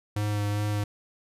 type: tone with vibrato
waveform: square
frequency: 103.8 Hz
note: G#2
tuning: in tune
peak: -26 dBFS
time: 0.16-0.84 s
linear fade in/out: 5 ms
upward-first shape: sine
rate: 2.5 Hz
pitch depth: 16 cents each way
effects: resampled to 32000 Hz